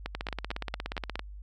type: two click trains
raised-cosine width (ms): 0.3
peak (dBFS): -17 / -17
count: 6 / 18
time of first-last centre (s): 0.06-1.194 / 0.15-1.156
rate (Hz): 4.41 / 16.9
effects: added 50 Hz sine -41 dBFS peak until 1.42 s